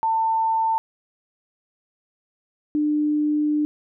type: tone pair in turn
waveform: sine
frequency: 895 / 299.4 Hz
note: A5 / D4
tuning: +29 / +33 cents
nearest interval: octave + perfect fifth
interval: 1896 cents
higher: first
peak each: -18 / -18 dBFS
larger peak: neither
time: 0.03-0.78 / 2.75-3.65 s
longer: second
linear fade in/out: 0 ms
effects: none